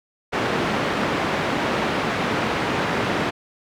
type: band-pass noise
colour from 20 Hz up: pink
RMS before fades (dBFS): -23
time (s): 0.32-3.31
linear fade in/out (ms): 20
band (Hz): 170 to 2500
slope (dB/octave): 12
effects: none